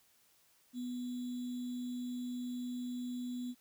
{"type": "tone with sample-and-hold", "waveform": "sine", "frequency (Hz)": 246.9, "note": "B3", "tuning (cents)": 0, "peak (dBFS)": -37, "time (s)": [0.73, 3.55], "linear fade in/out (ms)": 50, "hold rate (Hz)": 3675, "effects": ["white hiss -69 dBFS RMS until 3.6 s"]}